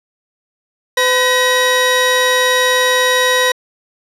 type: tone pair together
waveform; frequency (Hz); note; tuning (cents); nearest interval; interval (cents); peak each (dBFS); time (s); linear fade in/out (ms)
25% pulse; 506 / 1910.4; B4 / A#6; +42 / +42; octave + major seventh; 2300; -10; 0.97-3.52; 5
effects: low-pass 10000 Hz 12 dB/octave